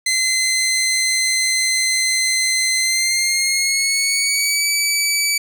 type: tone with pitch glide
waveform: 15% pulse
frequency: 2058 to 2297 Hz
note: C7 to D7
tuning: -29 to -39 cents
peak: -9 dBFS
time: 0.06-5.38 s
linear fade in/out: 5 ms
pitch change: +190 cents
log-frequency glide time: 2.79-4.67 s
effects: none